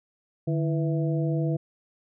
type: harmonic tone with a mistuned harmonic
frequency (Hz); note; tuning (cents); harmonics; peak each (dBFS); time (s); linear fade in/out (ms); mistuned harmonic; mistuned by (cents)
164.81; E3; 0; 1 / 2 / 3 / 4; -24 / -30 / -34 / -36; 0.47-1.57; 10; 1; -150
effects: none